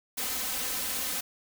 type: noise with comb filter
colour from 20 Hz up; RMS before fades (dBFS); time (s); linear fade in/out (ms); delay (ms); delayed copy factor
white; -32; 0.17-1.21; 10; 3.9; +0.85
effects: none